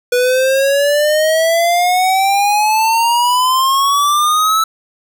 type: exponential sweep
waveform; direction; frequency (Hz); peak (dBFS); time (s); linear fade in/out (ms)
square; up; 488.1 to 1318.5; -11; 0.12-4.64; 5
effects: none